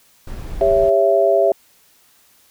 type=noise; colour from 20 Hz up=brown; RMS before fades=-28 dBFS; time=0.27-0.9 s; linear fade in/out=5 ms
type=chord; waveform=sine; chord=C# diminished; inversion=second; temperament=just; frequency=399.1 / 554.4 / 665.2 Hz; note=G4 / C#5 / E5; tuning=+31 / 0 / +16 cents; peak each=-17 / -17 / -14 dBFS; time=0.61-1.52 s; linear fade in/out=2 ms
type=click; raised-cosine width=0.3 ms; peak=-22 dBFS; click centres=0.613 s
effects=white hiss -54 dBFS RMS until 2.5 s